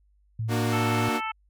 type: tone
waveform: sine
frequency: 111.5 Hz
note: A2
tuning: 23 cents sharp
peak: -26 dBFS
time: 0.39-1.09 s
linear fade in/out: 5 ms
type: chord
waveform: sawtooth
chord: Bb augmented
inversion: none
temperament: equal with one note detuned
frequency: 233.1 / 299.1 / 370 Hz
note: Bb3 / D4 / F#4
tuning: 0 / +32 / 0 cents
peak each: -24 / -27 / -28 dBFS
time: 0.48-1.21 s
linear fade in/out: 50 ms
type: harmonic tone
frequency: 440 Hz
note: A4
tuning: in tune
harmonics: 2 / 3 / 4 / 5 / 6 / 7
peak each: -32 / -32 / -45 / -36 / -38 / -43 dBFS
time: 0.72-1.32 s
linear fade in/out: 10 ms
effects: added 50 Hz sine -60 dBFS peak until 1.49 s